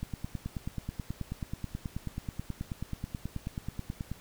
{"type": "click train", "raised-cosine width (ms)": 5, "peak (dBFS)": -22, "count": 39, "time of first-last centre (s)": [0.03, 4.116], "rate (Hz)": 9.3, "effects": ["pink hiss -54 dBFS RMS until 4.2 s"]}